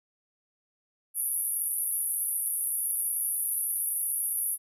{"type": "band-pass noise", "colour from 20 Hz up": "white", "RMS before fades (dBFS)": -30, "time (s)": [1.14, 4.58], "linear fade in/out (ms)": 50, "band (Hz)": [10000, 12000], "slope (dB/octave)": 96, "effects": []}